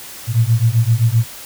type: beating tone pair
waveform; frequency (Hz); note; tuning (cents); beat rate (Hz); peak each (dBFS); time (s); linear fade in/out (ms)
sine; 111.3 / 119; A2 / A#2; +20 / +36; 7.7; -14; 0.27-1.26; 50
effects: white hiss -34 dBFS RMS until 1.45 s